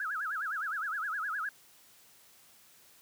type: tone with vibrato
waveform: sine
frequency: 1458 Hz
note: F#6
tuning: 26 cents flat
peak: -32 dBFS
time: 0-1.49 s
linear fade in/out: 2 ms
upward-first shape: sine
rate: 9.7 Hz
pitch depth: 260 cents each way
effects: white hiss -60 dBFS RMS until 3.01 s + high-pass 60 Hz 12 dB/octave